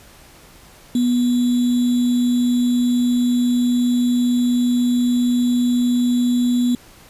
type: tone with sample-and-hold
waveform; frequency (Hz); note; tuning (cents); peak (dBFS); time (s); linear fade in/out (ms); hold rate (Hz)
sine; 244.3; B3; -19; -14; 0.95-6.75; 2; 3675
effects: pink hiss -46 dBFS RMS until 7.09 s + resampled to 32000 Hz